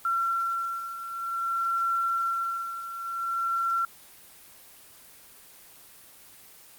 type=beating tone pair; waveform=sine; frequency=1359 / 1359.53 Hz; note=F6 / F6; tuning=-48 / -47 cents; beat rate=0.53 Hz; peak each=-32 / -27 dBFS; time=0.05-3.85 s; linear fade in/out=2 ms; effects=white hiss -51 dBFS RMS until 6.78 s + Opus 24 kbps